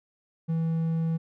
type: tone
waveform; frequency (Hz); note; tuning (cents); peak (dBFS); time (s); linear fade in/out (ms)
triangle; 163.3; E3; -16; -22; 0.48-1.18; 20
effects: none